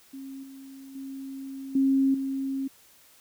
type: tone with level steps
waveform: sine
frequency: 270 Hz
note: C#4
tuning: 45 cents flat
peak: -37 / -42 / -35 / -19 / -27 dBFS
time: 0.13-2.68 s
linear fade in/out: 10 ms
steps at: 0.43 / 0.95 / 1.75 / 2.14 s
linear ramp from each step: 5 ms
effects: white hiss -57 dBFS RMS until 3.2 s